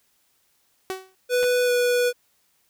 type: tone with exponential decay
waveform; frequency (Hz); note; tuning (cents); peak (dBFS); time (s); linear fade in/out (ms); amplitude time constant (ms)
sawtooth; 377.4; F#4; +34; -21; 0.9-1.15; 0; 54
type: tone with pitch glide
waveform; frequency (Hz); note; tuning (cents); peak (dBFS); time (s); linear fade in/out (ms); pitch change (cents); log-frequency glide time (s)
square; 494.1 to 489.3; B4 to B4; +1 to -16; -19; 1.29-2.13; 50; -17; 1.65-1.71
type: clicks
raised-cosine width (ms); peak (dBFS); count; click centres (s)
0.3; -17; 2; 1.43 / 1.441
effects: white hiss -66 dBFS RMS until 2.69 s